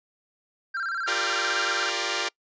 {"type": "tone with vibrato", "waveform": "triangle", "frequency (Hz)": 1470, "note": "F#6", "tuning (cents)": -12, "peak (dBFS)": -25, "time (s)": [0.74, 1.9], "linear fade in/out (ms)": 10, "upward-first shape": "square", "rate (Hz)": 17, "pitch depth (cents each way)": 120}
{"type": "chord", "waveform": "5% pulse", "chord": "G minor seventh", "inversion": "third", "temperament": "equal with one note detuned", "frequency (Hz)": [349.2, 397.7, 466.2, 587.3], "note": ["F4", "G4", "Bb4", "D5"], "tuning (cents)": [0, 25, 0, 0], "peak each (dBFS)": -20, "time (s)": [1.07, 2.29], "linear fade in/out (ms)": 10}
{"effects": ["noise-tail reverb RT60 0.1 s tail -25 dB re dry", "resampled to 16000 Hz"]}